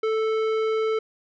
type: tone with tanh clipping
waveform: sine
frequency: 440 Hz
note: A4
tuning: in tune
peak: -23 dBFS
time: 0.03-0.99 s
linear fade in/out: 5 ms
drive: 14 dB
effects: none